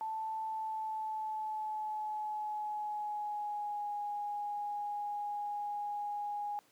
sine tone with pitch glide, 880 to 825.8 Hz, A5 to G#5, 0 to -10 cents, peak -35 dBFS, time 0.01-6.59 s, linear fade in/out 0 ms, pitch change -110 cents, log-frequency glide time 0.44-3.95 s, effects pink hiss -67 dBFS RMS until 6.71 s + high-pass 200 Hz 12 dB/octave

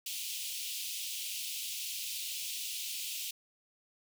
pink high-pass noise, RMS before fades -39 dBFS, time 0.06-3.31 s, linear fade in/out 5 ms, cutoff 2600 Hz, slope 48 dB/octave, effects none

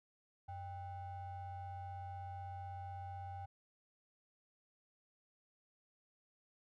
triangle ring-modulated tone, 349.2 Hz, F4, in tune, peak -39 dBFS, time 0.48-3.46 s, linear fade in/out 10 ms, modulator 442 Hz, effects none

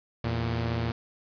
sawtooth tone pair together, 82.41 / 115.81 Hz, E2 / A#2, 0 / -11 cents, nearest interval tritone, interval 589 cents, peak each -29 / -24 dBFS, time 0.24-0.92 s, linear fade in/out 5 ms, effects resampled to 11025 Hz + 8-bit

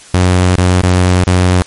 sawtooth tone with dropouts, 90.9 Hz, F#2, 30 cents flat, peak -3 dBFS, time 0.14-1.62 s, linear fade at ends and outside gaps 0 ms, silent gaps 0.558-0.581 / 0.815-0.835 / 1.239-1.27 s, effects white hiss -37 dBFS RMS until 1.66 s + MP3 48 kbps

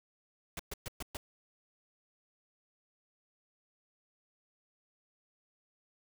pink noise bursts, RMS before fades -40 dBFS, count 5, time 0.57-1.17 s, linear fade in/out 2 ms, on 24 ms, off 120 ms, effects none

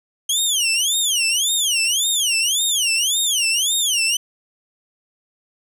20% pulse tone with vibrato, 3136 Hz, G7, in tune, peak -11 dBFS, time 0.29-4.17 s, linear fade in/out 5 ms, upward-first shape sine, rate 1.8 Hz, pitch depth 290 cents each way, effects none

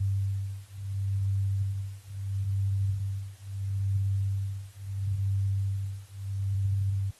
sine beating tone pair, 97.7 / 98.44 Hz, G2 / G2, -5 / +8 cents, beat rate 0.74 Hz, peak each -30 dBFS, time 0-7.11 s, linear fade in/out 10 ms, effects white hiss -58 dBFS RMS until 7.19 s + AAC 32 kbps

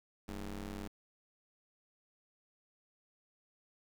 20% pulse ring-modulated tone, 98 Hz, G2, in tune, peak -33 dBFS, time 0.28-0.88 s, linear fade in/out 10 ms, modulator 117 Hz, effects 11-bit

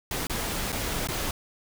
pink noise with dropouts, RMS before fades -30 dBFS, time 0.11-1.31 s, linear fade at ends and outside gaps 2 ms, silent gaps 0.27-0.297 / 0.721-0.726 / 1.073-1.086 s, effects none

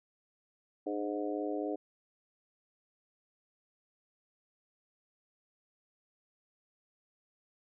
harmonic tone with a mistuned harmonic, 103.83 Hz, G#2, in tune, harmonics 3 / 4 / 5 / 6 / 7, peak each -36 / -38 / -40 / -42 / -43 dBFS, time 0.86-1.76 s, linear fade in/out 10 ms, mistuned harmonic 3, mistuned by -45 cents, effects none

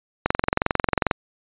click train, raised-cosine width 0.5 ms, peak -3 dBFS, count 20, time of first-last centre 0.26-1.112 s, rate 22.3 Hz, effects resampled to 8000 Hz

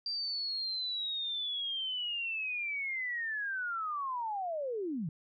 sine linear sweep, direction down, 4726 to 141.9 Hz, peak -33 dBFS, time 0.06-5.09 s, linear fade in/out 2 ms, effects none

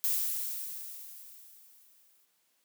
violet noise with exponential decay, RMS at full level -28 dBFS, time 0.04-2.25 s, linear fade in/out 0 ms, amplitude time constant 480 ms, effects white hiss -73 dBFS RMS until 2.64 s + high-pass 150 Hz 12 dB/octave

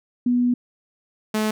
sine / sawtooth tone pair in turn, 245 / 215.5 Hz, B3 / A3, -14 / -36 cents, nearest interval major second, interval 222 cents, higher first, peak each -16 dBFS, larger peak neither, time 0.26-0.54 / 1.34-1.51 s, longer first, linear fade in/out 5 ms, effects none

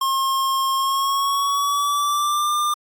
square tone with pitch glide, 1073 to 1197.5 Hz, C6 to D6, +43 to +33 cents, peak -19 dBFS, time 0.01-2.74 s, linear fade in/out 5 ms, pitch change +190 cents, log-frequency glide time 0.76-2.54 s, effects AAC 64 kbps

